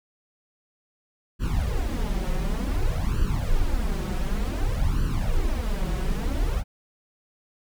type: noise with flanger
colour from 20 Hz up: brown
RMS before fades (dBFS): -24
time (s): 1.39-6.64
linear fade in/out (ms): 50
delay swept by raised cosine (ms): 0.67 to 5.47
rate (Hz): 0.55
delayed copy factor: +0.95
effects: none